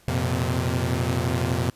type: chord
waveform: sawtooth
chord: F suspended fourth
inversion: none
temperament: equal with one note detuned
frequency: 87.31 / 116.54 / 128.34 Hz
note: F2 / Bb2 / C3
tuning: 0 / 0 / -33 cents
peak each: -23 / -23 / -22 dBFS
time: 0.08-1.7 s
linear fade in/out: 0 ms
effects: pink hiss -56 dBFS RMS until 1.75 s + resampled to 32000 Hz